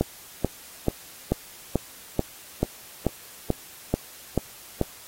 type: click train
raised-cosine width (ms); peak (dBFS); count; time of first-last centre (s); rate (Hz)
2; -7; 12; 0.01-4.813; 2.29
effects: white hiss -46 dBFS RMS until 5.07 s + AAC 48 kbps

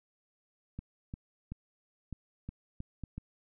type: clicks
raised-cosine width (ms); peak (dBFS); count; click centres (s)
5; -27; 8; 0.79 / 1.139 / 1.52 / 2.127 / 2.49 / 2.804 / 3.037 / 3.18
effects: none

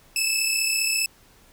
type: tone pair together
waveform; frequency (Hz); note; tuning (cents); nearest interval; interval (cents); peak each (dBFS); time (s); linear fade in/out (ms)
15% pulse; 2602 / 2637; E7 / E7; -23 / 0; unison; 23; -17; 0.16-1.06; 2
effects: pink hiss -55 dBFS RMS until 1.52 s

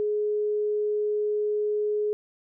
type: tone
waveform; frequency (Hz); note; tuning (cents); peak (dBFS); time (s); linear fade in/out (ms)
sine; 420; G#4; +19; -23; 0-2.13; 0
effects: none

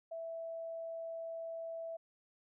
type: tone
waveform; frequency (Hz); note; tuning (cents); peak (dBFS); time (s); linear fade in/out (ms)
sine; 659.3; E5; 0; -40; 0.11-1.97; 10
effects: none

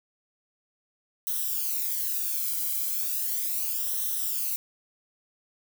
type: noise with flanger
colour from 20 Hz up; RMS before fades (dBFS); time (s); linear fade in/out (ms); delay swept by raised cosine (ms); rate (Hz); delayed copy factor
violet; -29; 1.27-4.56; 0; 0.42 to 1.12; 0.36; -0.8
effects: none

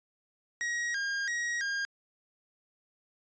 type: tone with vibrato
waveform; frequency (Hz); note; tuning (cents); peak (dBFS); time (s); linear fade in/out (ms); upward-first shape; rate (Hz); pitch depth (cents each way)
45% pulse; 1750; A6; -10; -30; 0.61-1.85; 0; square; 1.5; 140
effects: resampled to 16000 Hz

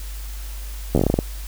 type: slowing click train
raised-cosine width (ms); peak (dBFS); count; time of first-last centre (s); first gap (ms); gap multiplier
2; -4; 10; 0.95-1.189; 12; 1.19
effects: added 50 Hz sine -29 dBFS peak until 1.47 s + white hiss -41 dBFS RMS until 1.47 s

